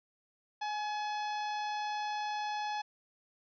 harmonic tone with a mistuned harmonic, 850 Hz, G#5, 40 cents sharp, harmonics 1 / 2 / 3 / 4 / 5 / 6 / 7, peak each -34 / -44 / -47 / -48 / -51 / -51 / -56 dBFS, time 0.61-2.82 s, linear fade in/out 10 ms, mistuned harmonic 1, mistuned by -23 cents, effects none

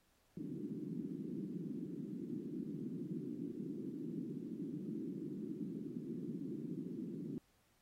white band-pass noise, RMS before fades -44 dBFS, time 0.37-7.38 s, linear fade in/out 0 ms, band 150 to 340 Hz, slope 48 dB/octave, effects pink hiss -75 dBFS RMS until 7.81 s + AAC 48 kbps

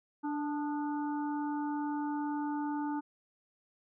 harmonic tone with a mistuned harmonic, 293.7 Hz, D4, in tune, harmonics 1 / 3 / 4 / 5, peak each -33 / -38 / -48 / -49 dBFS, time 0.23-3.01 s, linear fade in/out 20 ms, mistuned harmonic 4, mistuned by +70 cents, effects none

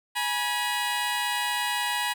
15% pulse tone pair together, 833.1 / 969 Hz, G#5 / B5, +5 / -33 cents, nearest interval minor third, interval 262 cents, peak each -23 / -21 dBFS, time 0.15-2.14 s, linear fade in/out 20 ms, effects none

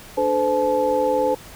sine tone cluster, 294 / 433.7 / 513 / 863 Hz, D4 / A4 / C5 / A5, +2 / -25 / -34 / -34 cents, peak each -27 / -25 / -19 / -23 dBFS, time 0.17-1.35 s, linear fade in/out 10 ms, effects pink hiss -42 dBFS RMS until 1.55 s

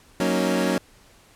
25% pulse chord, D# minor seventh, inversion first, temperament equal, 185 / 233.1 / 277.2 / 311.1 Hz, F#3 / A#3 / C#4 / D#4, 0 / 0 / 0 / 0 cents, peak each -21 / -23 / -22 / -25 dBFS, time 0.2-0.78 s, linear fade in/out 2 ms, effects pink hiss -54 dBFS RMS until 1.35 s + low-pass 12000 Hz 12 dB/octave

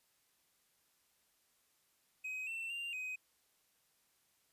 triangle tone with pitch steps, 2526 / 2689 / 2783 / 2515 Hz, D#7 / E7 / F7 / D#7, +26 / +34 / -7 / +18 cents, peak -38 dBFS, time 2.24-3.16 s, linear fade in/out 10 ms, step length 230 ms, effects white hiss -75 dBFS RMS until 4.52 s + resampled to 32000 Hz

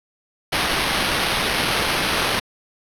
violet noise with sample-and-hold, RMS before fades -21 dBFS, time 0.52-2.4 s, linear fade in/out 10 ms, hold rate 7350 Hz, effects low-pass 12000 Hz 12 dB/octave

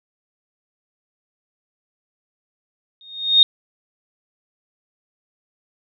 sine tone with exponential growth, 3700 Hz, A#7, 14 cents flat, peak -5 dBFS, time 3.01-3.43 s, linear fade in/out 1 ms, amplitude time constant 90 ms, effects none

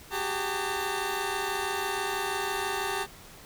15% pulse tone cluster, 379.1 / 405.2 / 903 Hz, F#4 / G#4 / A5, +42 / -43 / +45 cents, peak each -27 dBFS, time 0.1-3.07 s, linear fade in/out 50 ms, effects pink hiss -49 dBFS RMS until 3.45 s

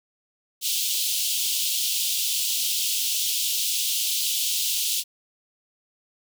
pink high-pass noise, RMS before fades -25 dBFS, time 0.61-5.04 s, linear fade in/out 50 ms, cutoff 2900 Hz, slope 48 dB/octave, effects none

